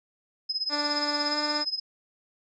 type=tone with tremolo; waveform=sine; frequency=5080 Hz; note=D#8; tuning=35 cents sharp; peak=-24 dBFS; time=0.49-1.8 s; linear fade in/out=10 ms; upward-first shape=sine; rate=17 Hz; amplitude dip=85%
type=tone with pitch glide; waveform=10% pulse; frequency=293.8 to 297.9 Hz; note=D4 to D4; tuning=+1 to +25 cents; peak=-20 dBFS; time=0.69-1.65 s; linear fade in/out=50 ms; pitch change=+24 cents; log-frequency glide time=1.28-1.35 s
effects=resampled to 16000 Hz